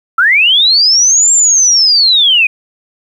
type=linear two-way sweep; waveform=sine; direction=up then down; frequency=1298 to 7459 to 2422 Hz; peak=-5 dBFS; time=0.18-2.47 s; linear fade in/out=5 ms; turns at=1.32 s; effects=7-bit